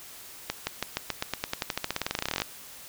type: accelerating click train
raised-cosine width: 0.2 ms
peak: -10 dBFS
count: 29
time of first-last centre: 0.5-2.419 s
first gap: 170 ms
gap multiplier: 0.92
effects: white hiss -46 dBFS RMS until 2.88 s